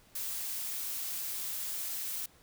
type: noise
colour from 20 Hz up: blue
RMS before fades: -37 dBFS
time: 0.15-2.26 s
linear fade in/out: 5 ms
effects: pink hiss -62 dBFS RMS until 2.42 s